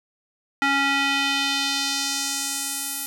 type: tone with band-pass filter sweep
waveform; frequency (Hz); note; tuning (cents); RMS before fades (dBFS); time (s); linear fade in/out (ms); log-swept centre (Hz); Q
square; 277.2; C#4; 0; -24; 0.62-3.06; 0; 1800 to 12000; 1.4
effects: none